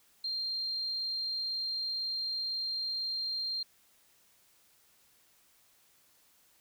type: tone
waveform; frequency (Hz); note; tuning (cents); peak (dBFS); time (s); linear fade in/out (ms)
sine; 4186; C8; 0; -32; 0.24-3.63; 5
effects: white hiss -66 dBFS RMS until 6.6 s